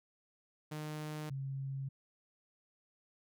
sawtooth / sine tone pair in turn, 152.7 / 135.75 Hz, D#3 / C#3, -32 / -36 cents, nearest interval major second, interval 204 cents, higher first, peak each -36 / -37 dBFS, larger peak first, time 0.71-1.3 / 1.3-1.89 s, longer neither, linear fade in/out 10 ms, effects none

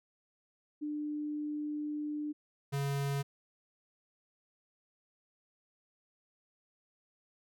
sine / square tone pair in turn, 298.4 / 140.01 Hz, D4 / C#3, +28 / +18 cents, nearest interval octave + minor second, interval 1310 cents, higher first, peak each -34 / -32 dBFS, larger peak second, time 0.81-2.33 / 2.72-3.23 s, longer first, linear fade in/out 20 ms, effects none

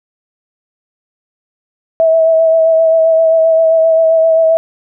sine tone with vibrato, 649 Hz, E5, 27 cents flat, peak -6 dBFS, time 2-4.57 s, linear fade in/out 0 ms, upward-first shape sine, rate 7.6 Hz, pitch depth 21 cents each way, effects none

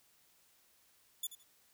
10% pulse tone with echo, 3475 Hz, A7, 22 cents flat, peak -28 dBFS, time 1.23-1.27 s, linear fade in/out 5 ms, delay 82 ms, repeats 2, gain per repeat -13 dB, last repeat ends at 1.434 s, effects white hiss -69 dBFS RMS until 1.73 s

